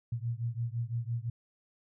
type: beating tone pair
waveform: sine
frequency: 114.9 / 120.8 Hz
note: A#2 / B2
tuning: -25 / -38 cents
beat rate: 5.9 Hz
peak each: -34 / -35 dBFS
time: 0.12-1.3 s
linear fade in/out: 5 ms
effects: none